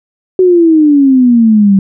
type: exponential sweep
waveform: sine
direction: down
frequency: 376 to 191.4 Hz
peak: -3 dBFS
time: 0.39-1.79 s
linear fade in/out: 2 ms
effects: none